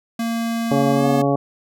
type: tone with pitch glide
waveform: square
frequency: 230 to 240.7 Hz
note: A#3 to B3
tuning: -23 to -44 cents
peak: -21 dBFS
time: 0.19-1.22 s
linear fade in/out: 5 ms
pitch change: +79 cents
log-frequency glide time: 0.94-1.07 s
type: harmonic tone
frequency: 140 Hz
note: C#3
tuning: 18 cents sharp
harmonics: 1 / 2 / 3 / 4 / 5 / 6 / 8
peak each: -22 / -20 / -23 / -22 / -23 / -30 / -30 dBFS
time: 0.71-1.36 s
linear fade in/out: 5 ms
effects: none